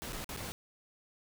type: noise with dropouts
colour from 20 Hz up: pink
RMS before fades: -41 dBFS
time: 0.02-0.52 s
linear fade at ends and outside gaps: 0 ms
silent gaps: 0.123-0.13 / 0.244-0.291 / 0.365-0.372 s
effects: none